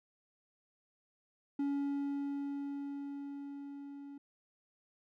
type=tone with level ramp; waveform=triangle; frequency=281.7 Hz; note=C#4; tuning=28 cents sharp; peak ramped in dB=-29 to -44 dBFS; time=1.59-4.18 s; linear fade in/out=5 ms; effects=none